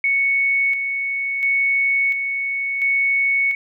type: tone with tremolo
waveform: sine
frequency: 2217 Hz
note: C#7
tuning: in tune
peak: -15 dBFS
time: 0.04-3.55 s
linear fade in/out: 2 ms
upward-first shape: square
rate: 0.72 Hz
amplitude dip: 45%
effects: none